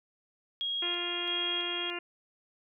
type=tone with tremolo; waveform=sine; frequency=3281 Hz; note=G#7; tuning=22 cents flat; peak=-30 dBFS; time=0.61-1.9 s; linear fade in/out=0 ms; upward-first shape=square; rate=1.5 Hz; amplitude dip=35%
type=harmonic tone; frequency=349.2 Hz; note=F4; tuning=in tune; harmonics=1 / 2 / 3 / 4 / 5 / 6 / 7 / 8; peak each=-39 / -45 / -45 / -44 / -45 / -45 / -43 / -39 dBFS; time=0.82-1.99 s; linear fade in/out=5 ms
effects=none